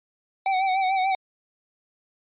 square tone with vibrato, 760 Hz, F#5, 46 cents sharp, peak -21 dBFS, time 0.46-1.15 s, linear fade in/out 2 ms, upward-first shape sine, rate 6.8 Hz, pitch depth 48 cents each way, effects resampled to 8000 Hz

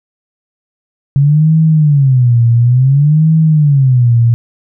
sine tone with vibrato, 136.8 Hz, C#3, 23 cents flat, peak -5 dBFS, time 1.16-4.34 s, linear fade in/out 0 ms, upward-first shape sine, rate 0.57 Hz, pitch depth 270 cents each way, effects none

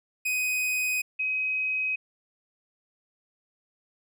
45% pulse / sine tone pair in turn, 2505 / 2530 Hz, D#7 / D#7, +11 / +28 cents, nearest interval unison, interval 17 cents, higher second, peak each -25 dBFS, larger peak neither, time 0.25-1.02 / 1.19-1.96 s, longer neither, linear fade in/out 10 ms, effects none

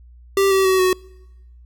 square tone with pitch steps, 392 / 384.6 / 377.3 / 370.2 Hz, G4 / G4 / F#4 / F#4, 0 / -33 / +34 / +1 cents, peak -14 dBFS, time 0.37-0.93 s, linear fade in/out 2 ms, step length 140 ms, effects noise-tail reverb RT60 1.0 s tail -26 dB re dry + added 60 Hz sine -42 dBFS peak until 1.65 s

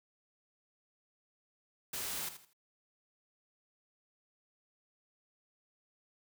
white noise with echo, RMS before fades -39 dBFS, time 1.93-2.29 s, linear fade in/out 5 ms, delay 81 ms, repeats 3, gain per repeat -11 dB, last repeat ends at 2.533 s, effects none

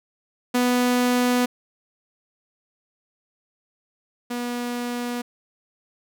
sawtooth tone pair in turn, 246.9 / 242.4 Hz, B3 / B3, 0 / -32 cents, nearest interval unison, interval 32 cents, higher first, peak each -14 / -22 dBFS, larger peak first, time 0.54-1.46 / 4.3-5.22 s, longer neither, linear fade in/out 10 ms, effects none

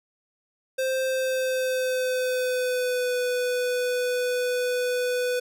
square tone with pitch glide, 523.3 to 496.2 Hz, C5 to B4, 0 to +8 cents, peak -24 dBFS, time 0.78-5.4 s, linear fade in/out 10 ms, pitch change -92 cents, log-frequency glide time 1.05-3.16 s, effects none

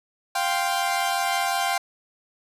sawtooth chord, F suspended second, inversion none, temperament equal, 698.5 / 784 / 1046.5 Hz, F5 / G5 / C6, 0 / 0 / 0 cents, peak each -23 / -21 / -26 dBFS, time 0.35-1.78 s, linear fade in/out 5 ms, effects resampled to 32000 Hz

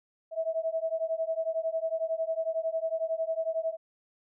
sine beating tone pair, 644 / 655 Hz, E5 / E5, -41 / -11 cents, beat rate 11 Hz, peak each -31 dBFS, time 0.31-3.77 s, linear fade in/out 50 ms, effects none

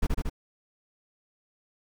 brown noise with echo, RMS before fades -23 dBFS, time 0.02-0.07 s, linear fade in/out 10 ms, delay 76 ms, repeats 3, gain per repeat -2 dB, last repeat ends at 0.298 s, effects none

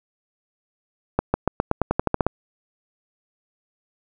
accelerating click train, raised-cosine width 1 ms, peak -4 dBFS, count 12, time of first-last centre 1.19-2.266 s, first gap 150 ms, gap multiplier 0.91, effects none

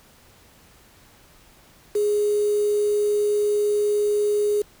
sine tone with quantisation, 415.3 Hz, G#4, in tune, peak -18 dBFS, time 1.95-4.62 s, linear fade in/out 5 ms, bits 6, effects pink hiss -53 dBFS RMS until 4.8 s

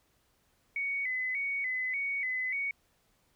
sine tone with vibrato, 2125 Hz, C7, 26 cents sharp, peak -30 dBFS, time 0.76-2.71 s, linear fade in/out 2 ms, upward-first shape square, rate 1.7 Hz, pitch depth 86 cents each way, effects pink hiss -71 dBFS RMS until 3.35 s

